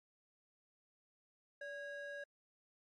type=ring-modulated tone; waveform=triangle; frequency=1108.7 Hz; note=C#6; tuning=in tune; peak=-39 dBFS; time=1.61-2.24 s; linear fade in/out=5 ms; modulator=534 Hz; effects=MP3 48 kbps